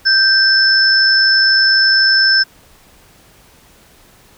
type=tone pair together; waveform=sine; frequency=1568 / 5274 Hz; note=G6 / E8; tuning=0 / 0 cents; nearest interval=octave + major sixth; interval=2100 cents; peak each=-11 dBFS; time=0.05-2.44 s; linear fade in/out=20 ms; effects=pink hiss -47 dBFS RMS until 4.37 s